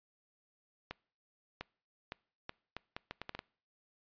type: accelerating click train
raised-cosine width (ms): 0.3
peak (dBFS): -24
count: 11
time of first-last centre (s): 0.91-3.391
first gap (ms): 700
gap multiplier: 0.73
effects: noise-tail reverb RT60 0.5 s tail -25 dB re dry + resampled to 11025 Hz

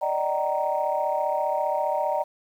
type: chord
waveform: sine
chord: Eb major seventh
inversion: third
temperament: equal with one note detuned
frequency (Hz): 587.3 / 622.3 / 765.2 / 932.3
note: D5 / Eb5 / G5 / Bb5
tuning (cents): 0 / 0 / -42 / 0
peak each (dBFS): -27 / -28 / -28 / -27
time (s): 0.01-2.24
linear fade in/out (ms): 20
effects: tanh soft clip ceiling -13 dBFS + 9-bit

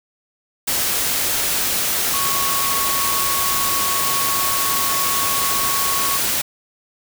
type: tone in noise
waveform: sine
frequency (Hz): 1108.7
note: C#6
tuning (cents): 0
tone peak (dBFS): -23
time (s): 2.13-6.18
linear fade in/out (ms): 10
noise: white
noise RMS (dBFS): -20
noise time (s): 0.67-6.42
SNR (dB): -6
effects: none

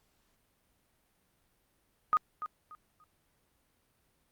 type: tone with echo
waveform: sine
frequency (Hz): 1240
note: D#6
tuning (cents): -6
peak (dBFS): -22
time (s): 2.13-2.17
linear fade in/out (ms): 0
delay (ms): 290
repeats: 3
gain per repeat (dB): -12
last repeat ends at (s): 3.04
effects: pink hiss -73 dBFS RMS until 4.31 s + Opus 48 kbps

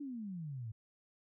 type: exponential sweep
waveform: sine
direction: down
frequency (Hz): 297.4 to 105.2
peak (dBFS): -40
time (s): 0-0.72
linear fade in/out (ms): 10
effects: none

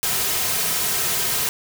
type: noise with comb filter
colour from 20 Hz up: white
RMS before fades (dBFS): -22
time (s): 0.03-1.49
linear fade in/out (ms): 0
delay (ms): 3.5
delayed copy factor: -0.5
effects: none

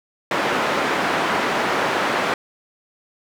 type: band-pass noise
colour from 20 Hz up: white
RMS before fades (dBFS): -21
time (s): 0.31-2.34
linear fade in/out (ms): 2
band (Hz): 210 to 1500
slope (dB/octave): 12
effects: none

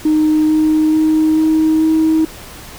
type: tone with pitch steps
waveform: sine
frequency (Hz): 308.7 / 310.8 / 313 / 315.2 / 317.4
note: D#4 / D#4 / D#4 / D#4 / D#4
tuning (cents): -14 / -2 / +10 / +23 / +35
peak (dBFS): -8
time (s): 0.05-2.25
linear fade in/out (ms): 5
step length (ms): 440
effects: tanh soft clip ceiling -6 dBFS + pink hiss -34 dBFS RMS until 2.78 s

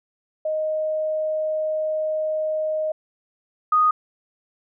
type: tone pair in turn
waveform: sine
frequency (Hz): 622.3 / 1241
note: D#5 / D#6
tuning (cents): 0 / -5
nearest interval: octave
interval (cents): 1195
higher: second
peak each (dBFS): -21 / -14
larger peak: second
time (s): 0.45-2.92 / 3.72-3.91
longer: first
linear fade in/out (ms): 5
effects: none

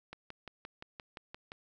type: click train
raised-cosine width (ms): 0.3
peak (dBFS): -28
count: 9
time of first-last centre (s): 0.13-1.519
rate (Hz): 5.76
effects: none

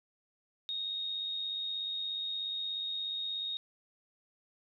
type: tone with amplitude modulation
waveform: sine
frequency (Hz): 3729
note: A#7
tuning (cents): 0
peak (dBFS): -32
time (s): 0.69-3.57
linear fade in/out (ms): 0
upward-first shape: sine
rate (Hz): 96.8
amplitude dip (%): 40
effects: none

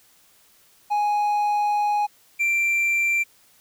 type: tone pair in turn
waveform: triangle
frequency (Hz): 830.6 / 2357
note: G#5 / D7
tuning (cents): 0 / +6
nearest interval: octave + tritone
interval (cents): 1806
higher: second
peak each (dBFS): -17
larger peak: neither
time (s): 0.9-2.07 / 2.39-3.24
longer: first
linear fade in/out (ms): 20
effects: white hiss -57 dBFS RMS until 3.6 s

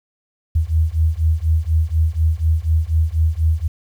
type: beating tone pair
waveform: sine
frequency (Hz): 77.9 / 82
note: D#2 / E2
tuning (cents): +3 / -9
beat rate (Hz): 4.1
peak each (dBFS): -17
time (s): 0.55-3.68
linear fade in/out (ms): 10
effects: 8-bit

